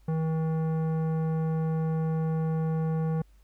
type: tone with tanh clipping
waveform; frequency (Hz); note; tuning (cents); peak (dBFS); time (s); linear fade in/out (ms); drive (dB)
sine; 160; D#3; +49; -27; 0.08-3.22; 5; 14
effects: added 50 Hz sine -54 dBFS peak until 3.43 s + pink hiss -69 dBFS RMS until 3.43 s